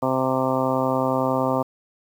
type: harmonic tone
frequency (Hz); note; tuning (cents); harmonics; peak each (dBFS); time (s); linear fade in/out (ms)
130.81; C3; 0; 1 / 2 / 3 / 4 / 5 / 6 / 7 / 8 / 9; -30 / -25 / -31 / -25 / -27 / -31 / -28 / -31 / -30; 0.02-1.63; 10
effects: 8-bit